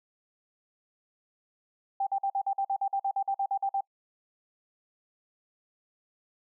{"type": "tone bursts", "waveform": "sine", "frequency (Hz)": 787, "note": "G5", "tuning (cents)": 7, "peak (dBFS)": -25, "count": 16, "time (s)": [2, 3.808], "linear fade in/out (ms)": 5, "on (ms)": 68, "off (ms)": 48, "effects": ["noise-tail reverb RT60 0.1 s tail -25 dB re dry"]}